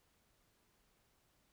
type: silence
effects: pink hiss -75 dBFS RMS until 1.52 s